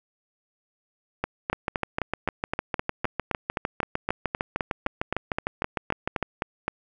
two click trains, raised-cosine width 0.5 ms, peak -10 / -10 dBFS, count 22 / 32, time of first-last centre 1.24-6.68 / 1.53-6.227 s, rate 3.86 / 6.6 Hz, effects none

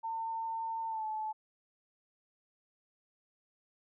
sine tone with pitch glide, 903 to 866.7 Hz, A5 to A5, +45 to -26 cents, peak -34 dBFS, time 0.03-1.33 s, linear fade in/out 20 ms, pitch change -71 cents, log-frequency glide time 0.87-1.05 s, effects none

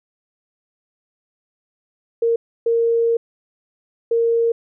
sine tone bursts at uneven times, 462.9 Hz, A#4, 12 cents flat, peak -14 dBFS, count 3, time 2.22-2.36 / 2.66-3.17 / 4.11-4.52 s, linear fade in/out 5 ms, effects none

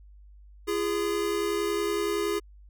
square tone pair together, 340.9 / 411.6 Hz, F4 / G#4, -42 / -16 cents, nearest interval minor third, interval 326 cents, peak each -31 / -28 dBFS, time 0.67-2.4 s, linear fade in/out 20 ms, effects added 50 Hz sine -48 dBFS peak until 2.69 s

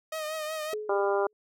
sawtooth tone with vibrato, 622.3 Hz, D#5, in tune, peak -28 dBFS, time 0.12-0.74 s, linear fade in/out 5 ms, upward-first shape triangle, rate 5.4 Hz, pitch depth 50 cents each way
sine tone with exponential decay, 425.4 Hz, G#4, 42 cents sharp, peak -28 dBFS, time 0.73-1.33 s, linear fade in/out 1 ms, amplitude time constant 130 ms
harmonic tone, 199.6 Hz, G3, 32 cents sharp, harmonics 2 / 3 / 4 / 5 / 6 / 7, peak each -26 / -30 / -32 / -34 / -36 / -37 dBFS, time 0.89-1.27 s, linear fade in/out 5 ms
effects none

